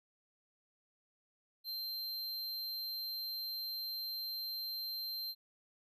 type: tone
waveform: square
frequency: 4140 Hz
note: C8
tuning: 19 cents flat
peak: -39 dBFS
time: 1.64-5.35 s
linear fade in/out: 50 ms
effects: none